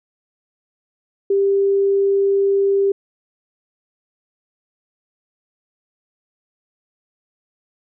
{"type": "tone", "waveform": "sine", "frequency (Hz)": 395.3, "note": "G4", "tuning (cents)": 15, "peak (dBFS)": -13, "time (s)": [1.3, 2.92], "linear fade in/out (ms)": 5, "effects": []}